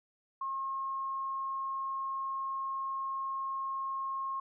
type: tone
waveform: sine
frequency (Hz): 1077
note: C6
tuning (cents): +50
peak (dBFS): -33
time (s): 0.41-4.4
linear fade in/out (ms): 5
effects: none